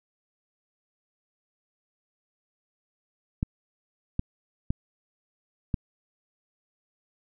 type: clicks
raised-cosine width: 5 ms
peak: -13 dBFS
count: 4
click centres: 3.429 / 4.194 / 4.705 / 5.742 s
effects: none